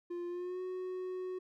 triangle tone with pitch glide, 349.2 to 368.7 Hz, F4 to F#4, 0 to -6 cents, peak -35 dBFS, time 0.1-1.39 s, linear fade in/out 10 ms, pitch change +94 cents, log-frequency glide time 0.28-0.61 s, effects none

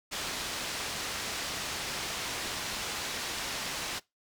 white low-pass noise, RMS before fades -36 dBFS, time 0.11-4 s, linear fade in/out 20 ms, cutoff 5500 Hz, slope 12 dB/octave, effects noise-tail reverb RT60 0.2 s tail -22 dB re dry

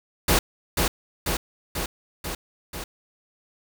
pink noise with echo, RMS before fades -19 dBFS, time 0.28-0.39 s, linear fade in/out 5 ms, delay 490 ms, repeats 5, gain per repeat -3 dB, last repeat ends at 2.84 s, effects none

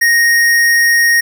sine tone with hard clipping, 1864.7 Hz, A#6, in tune, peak -9 dBFS, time 0.01-1.21 s, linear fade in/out 10 ms, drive 17 dB, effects none

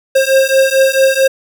square beating tone pair, 532 / 536.5 Hz, C5 / C5, +29 / +43 cents, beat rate 4.5 Hz, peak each -12 dBFS, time 0.15-1.28 s, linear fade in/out 10 ms, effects none

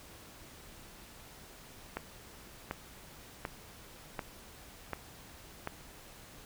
click train, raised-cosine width 0.5 ms, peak -20 dBFS, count 6, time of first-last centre 1.97-5.674 s, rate 1.35 Hz, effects pink hiss -53 dBFS RMS until 6.45 s

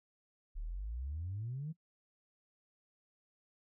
sine exponential sweep, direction up, 34.99 to 164.81 Hz, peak -37 dBFS, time 0.55-1.73 s, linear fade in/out 20 ms, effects noise-tail reverb RT60 0.1 s tail -21 dB re dry + tanh soft clip ceiling -33 dBFS

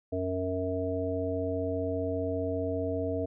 harmonic tone, 92.5 Hz, F#2, in tune, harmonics 1 / 3 / 5 / 7, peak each -35 / -34 / -33 / -34 dBFS, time 0.12-3.26 s, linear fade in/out 10 ms, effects none

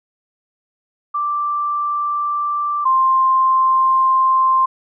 sine tone pair in turn, 1174.7 / 1049.8 Hz, D6 / C6, 0 / +5 cents, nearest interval major second, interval 195 cents, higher first, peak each -17 / -11 dBFS, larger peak second, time 1.14-2.85 / 2.85-4.66 s, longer second, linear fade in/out 10 ms, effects none

